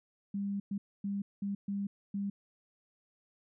sine tone bursts at uneven times, 200 Hz, G3, 35 cents sharp, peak -32 dBFS, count 6, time 0.34-0.6 / 0.71-0.78 / 1.04-1.22 / 1.42-1.55 / 1.68-1.87 / 2.14-2.3 s, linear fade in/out 5 ms, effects none

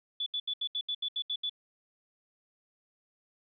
sine tone bursts, 3455 Hz, A7, 32 cents flat, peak -30 dBFS, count 10, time 0.2-1.496 s, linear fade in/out 5 ms, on 63 ms, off 74 ms, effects none

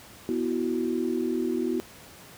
sine chord, B suspended fourth, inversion none, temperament equal, 246.9 / 329.6 / 370 Hz, B3 / E4 / F#4, 0 / 0 / 0 cents, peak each -29 dBFS, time 0.29-1.8 s, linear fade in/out 0 ms, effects pink hiss -48 dBFS RMS until 2.37 s + high-pass 80 Hz 12 dB/octave

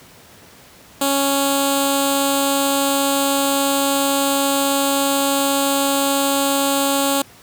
5% pulse tone with notch filter, 277.2 Hz, C#4, in tune, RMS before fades -18 dBFS, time 1.01-7.22 s, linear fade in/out 5 ms, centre 2000 Hz, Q 0.53, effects pink hiss -45 dBFS RMS until 7.42 s + high-pass 80 Hz 12 dB/octave

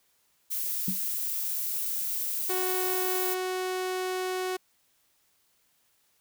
violet noise, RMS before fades -31 dBFS, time 0.5-3.35 s, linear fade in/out 20 ms
sine tone with exponential decay, 189.3 Hz, F#3, 40 cents sharp, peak -24 dBFS, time 0.88-1.01 s, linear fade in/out 2 ms, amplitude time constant 27 ms
sawtooth tone, 370 Hz, F#4, in tune, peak -25 dBFS, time 2.49-4.57 s, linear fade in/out 10 ms
effects white hiss -69 dBFS RMS until 6.2 s

